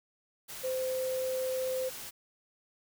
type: tone in noise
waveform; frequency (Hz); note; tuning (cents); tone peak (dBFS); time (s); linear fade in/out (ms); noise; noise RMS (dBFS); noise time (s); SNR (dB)
sine; 517; C5; -21; -30; 0.63-1.9; 20; white; -43; 0.48-2.11; +10
effects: none